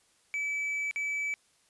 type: tone with dropouts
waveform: triangle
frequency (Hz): 2300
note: D7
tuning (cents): -37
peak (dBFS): -28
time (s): 0.34-1.34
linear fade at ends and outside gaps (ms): 0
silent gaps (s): 0.911-0.96
effects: white hiss -67 dBFS RMS until 1.69 s + resampled to 24000 Hz